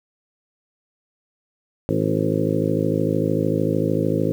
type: harmonic tone with a mistuned harmonic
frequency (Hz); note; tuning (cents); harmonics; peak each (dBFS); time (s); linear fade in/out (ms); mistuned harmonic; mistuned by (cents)
53.3; G#1; +46; 2 / 3 / 4 / 5 / 6 / 7 / 8 / 9 / 10; -27 / -24 / -29 / -25 / -26 / -30 / -28 / -27 / -28; 1.89-4.32; 0; 7; -30
effects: 8-bit